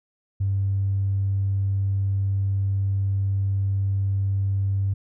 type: tone with tanh clipping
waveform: triangle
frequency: 98 Hz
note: G2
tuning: in tune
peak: -20 dBFS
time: 0.4-4.94 s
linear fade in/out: 10 ms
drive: 4 dB
effects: none